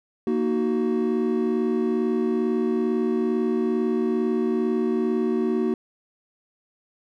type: chord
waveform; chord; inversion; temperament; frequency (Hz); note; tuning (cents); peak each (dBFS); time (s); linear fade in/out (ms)
triangle; D# minor; second; just; 233.3 / 311.1 / 373.4; A#3 / D#4 / F#4; +2 / 0 / +16; -22 / -26 / -22; 0.27-5.74; 2
effects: none